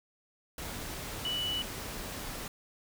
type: tone in noise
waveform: sine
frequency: 2960 Hz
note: F#7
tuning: in tune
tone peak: -31 dBFS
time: 1.25-1.62 s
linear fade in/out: 2 ms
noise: pink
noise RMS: -40 dBFS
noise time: 0.58-2.48 s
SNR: +6 dB
effects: none